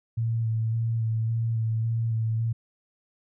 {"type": "tone with vibrato", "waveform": "sine", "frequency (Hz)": 113.2, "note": "A2", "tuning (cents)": 50, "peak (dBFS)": -23, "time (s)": [0.17, 2.53], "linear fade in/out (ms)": 10, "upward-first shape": "square", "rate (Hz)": 1.8, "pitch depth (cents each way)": 19, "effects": []}